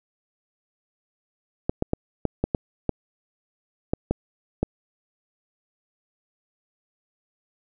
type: clicks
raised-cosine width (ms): 2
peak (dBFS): -8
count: 10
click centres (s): 1.695 / 1.824 / 1.934 / 2.253 / 2.44 / 2.548 / 2.893 / 3.935 / 4.11 / 4.63
effects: none